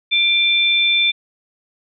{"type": "tone pair together", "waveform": "sine", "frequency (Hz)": [2369, 3543], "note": ["D7", "A7"], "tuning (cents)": [14, 11], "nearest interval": "perfect fifth", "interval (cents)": 697, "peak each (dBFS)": [-16, -15], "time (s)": [0.11, 1.12], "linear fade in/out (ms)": 20, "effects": []}